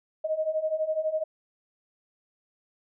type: beating tone pair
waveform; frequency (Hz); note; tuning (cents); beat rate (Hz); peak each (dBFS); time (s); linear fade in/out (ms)
sine; 619 / 631; D#5 / D#5; -9 / +24; 12; -30 / -27; 0.24-1.24; 10
effects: none